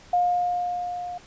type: tone with level ramp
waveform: sine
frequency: 711 Hz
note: F5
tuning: 31 cents sharp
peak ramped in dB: -17 to -31 dBFS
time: 0.13-1.18 s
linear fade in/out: 5 ms
effects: pink hiss -50 dBFS RMS until 1.26 s + resampled to 16000 Hz